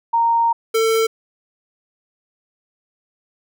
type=tone pair in turn; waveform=sine / square; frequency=927 / 447.7 Hz; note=A#5 / A4; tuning=-10 / +30 cents; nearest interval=octave + minor second; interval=1260 cents; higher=first; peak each=-13 / -15 dBFS; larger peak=first; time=0.13-0.53 / 0.74-1.07 s; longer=first; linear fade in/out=10 ms; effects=none